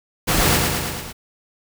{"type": "noise with echo", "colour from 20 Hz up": "pink", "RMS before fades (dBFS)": -18, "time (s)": [0.27, 0.58], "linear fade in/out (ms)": 20, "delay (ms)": 110, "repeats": 5, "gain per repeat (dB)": -3, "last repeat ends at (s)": 1.13, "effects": []}